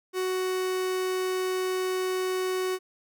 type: tone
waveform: 45% pulse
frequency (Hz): 371.5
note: F#4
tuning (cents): +7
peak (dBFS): -26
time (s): 0.13-2.79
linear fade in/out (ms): 50
effects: none